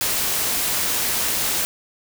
white noise, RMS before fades -22 dBFS, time 0.01-1.65 s, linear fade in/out 0 ms, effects none

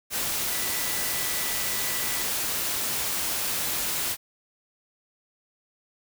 sine tone in noise, 1975.5 Hz, B6, in tune, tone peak -38 dBFS, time 0.49-2.26 s, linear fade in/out 50 ms, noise white, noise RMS -28 dBFS, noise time 0.1-4.17 s, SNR -13 dB, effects none

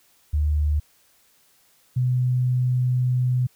sine tone pair in turn, 74.8 / 125.8 Hz, D2 / B2, +32 / +32 cents, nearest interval major sixth, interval 900 cents, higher second, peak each -18 dBFS, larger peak neither, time 0.33-0.8 / 1.96-3.47 s, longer second, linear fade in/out 10 ms, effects white hiss -60 dBFS RMS until 3.55 s

